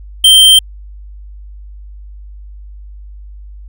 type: tone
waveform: square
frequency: 3136 Hz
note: G7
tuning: in tune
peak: -3 dBFS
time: 0.24-0.59 s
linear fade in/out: 5 ms
effects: added 50 Hz sine -29 dBFS peak until 3.68 s

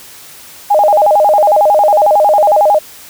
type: tone with vibrato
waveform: sine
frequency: 709 Hz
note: F5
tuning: 26 cents sharp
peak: -5 dBFS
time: 0.7-2.79 s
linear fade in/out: 10 ms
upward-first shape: square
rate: 11 Hz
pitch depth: 250 cents each way
effects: white hiss -35 dBFS RMS until 3.09 s

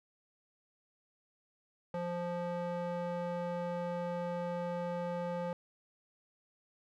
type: tone with band-pass filter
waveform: square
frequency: 174.61 Hz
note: F3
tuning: in tune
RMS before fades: -37 dBFS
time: 1.94-5.53 s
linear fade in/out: 2 ms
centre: 610 Hz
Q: 1.3
effects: none

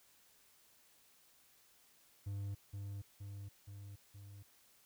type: tone with echo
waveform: triangle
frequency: 100 Hz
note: G2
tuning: 35 cents sharp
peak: -37 dBFS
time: 2.26-2.55 s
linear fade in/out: 10 ms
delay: 470 ms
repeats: 4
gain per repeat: -3 dB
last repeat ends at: 4.43 s
effects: white hiss -68 dBFS RMS until 4.85 s

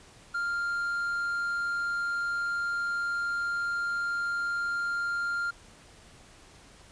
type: tone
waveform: triangle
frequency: 1396.9 Hz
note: F6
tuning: in tune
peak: -26 dBFS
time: 0.34-5.51 s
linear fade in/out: 10 ms
effects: pink hiss -54 dBFS RMS until 6.91 s + resampled to 22050 Hz

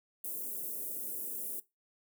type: band-stop noise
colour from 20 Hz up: white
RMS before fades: -39 dBFS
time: 0.24-1.6 s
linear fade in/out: 5 ms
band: 460 to 10000 Hz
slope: 24 dB/octave
effects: noise-tail reverb RT60 0.2 s tail -18 dB re dry + high-pass 300 Hz 12 dB/octave

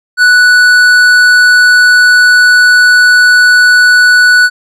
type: tone with tanh clipping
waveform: triangle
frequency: 1480 Hz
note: F#6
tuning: in tune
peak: -4 dBFS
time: 0.17-4.5 s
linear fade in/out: 50 ms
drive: 15 dB
effects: none

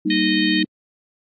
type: chord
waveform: sine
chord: Eb major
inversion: first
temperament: equal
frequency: 196 / 233.1 / 311.1 Hz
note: G3 / Bb3 / Eb4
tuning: 0 / 0 / 0 cents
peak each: -23 / -25 / -19 dBFS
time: 0.05-0.65 s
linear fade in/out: 10 ms
type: harmonic tone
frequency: 620 Hz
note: D#5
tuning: 6 cents flat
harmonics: 3 / 4 / 5 / 6 / 7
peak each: -24 / -28 / -26 / -28 / -29 dBFS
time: 0.1-0.63 s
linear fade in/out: 5 ms
effects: AAC 48 kbps

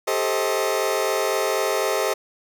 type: chord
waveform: sawtooth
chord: A half-diminished seventh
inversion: third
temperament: just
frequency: 396 / 440 / 528 / 633.6 Hz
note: G4 / A4 / C5 / Eb5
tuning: +18 / 0 / +16 / +31 cents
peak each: -22 dBFS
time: 0.07-2.14 s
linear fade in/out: 10 ms
effects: none

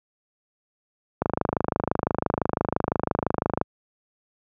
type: click train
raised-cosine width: 1 ms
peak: -7 dBFS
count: 63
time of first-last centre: 1.22-3.614 s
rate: 25.9 Hz
effects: high-pass 80 Hz 12 dB/octave

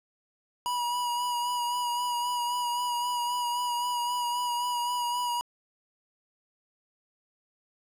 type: tone with vibrato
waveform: square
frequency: 969 Hz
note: B5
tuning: 33 cents flat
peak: -28 dBFS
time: 0.66-5.41 s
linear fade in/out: 0 ms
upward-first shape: sine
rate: 3.8 Hz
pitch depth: 23 cents each way
effects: resampled to 32000 Hz + 9-bit

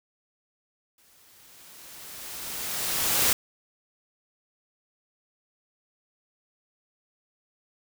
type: noise with exponential growth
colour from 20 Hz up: white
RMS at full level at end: -21 dBFS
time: 0.98-3.33 s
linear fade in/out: 2 ms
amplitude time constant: 510 ms
effects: none

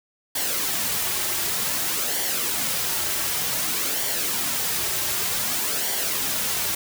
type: noise with flanger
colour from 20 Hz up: white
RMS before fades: -25 dBFS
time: 0.35-6.75 s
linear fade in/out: 5 ms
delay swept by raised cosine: 0.77 to 4.17 ms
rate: 0.54 Hz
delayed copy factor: -0.5
effects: none

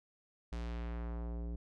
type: tone with low-pass filter sweep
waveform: square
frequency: 58.27 Hz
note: A#1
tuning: in tune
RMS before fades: -40 dBFS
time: 0.52-1.56 s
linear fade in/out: 5 ms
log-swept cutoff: 6600 to 370 Hz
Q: 0.87
effects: none

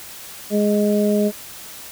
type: harmonic tone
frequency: 207.7 Hz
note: G#3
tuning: in tune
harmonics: 1 / 2 / 3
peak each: -17 / -20 / -22 dBFS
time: 0.5-1.32 s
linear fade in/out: 50 ms
effects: white hiss -37 dBFS RMS until 1.91 s

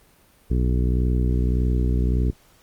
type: harmonic tone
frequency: 61.7 Hz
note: B1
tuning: 1 cent flat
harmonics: 1 / 2 / 3 / 4 / 5 / 6 / 7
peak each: -19 / -25 / -29 / -31 / -33 / -35 / -36 dBFS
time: 0.5-2.31 s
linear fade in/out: 10 ms
effects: pink hiss -56 dBFS RMS until 2.62 s + Opus 32 kbps

